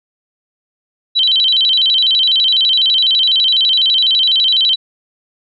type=tone with vibrato; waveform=sine; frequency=3501 Hz; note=A7; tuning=9 cents flat; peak=-9 dBFS; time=1.15-4.76 s; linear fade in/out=20 ms; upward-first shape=square; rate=12 Hz; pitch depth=200 cents each way; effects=none